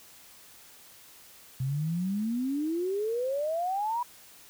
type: exponential sweep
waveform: sine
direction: up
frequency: 127.1 to 987.8 Hz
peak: -27 dBFS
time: 1.6-4.03 s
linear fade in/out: 5 ms
effects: white hiss -53 dBFS RMS until 4.49 s